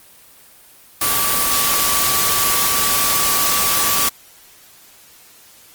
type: tone in noise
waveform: sine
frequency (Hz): 1151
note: D6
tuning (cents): -35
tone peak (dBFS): -23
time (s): 1.01-4.09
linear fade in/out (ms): 5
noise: white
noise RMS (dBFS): -17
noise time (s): 1.01-4.09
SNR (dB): -9
effects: white hiss -46 dBFS RMS until 5.74 s + Opus 24 kbps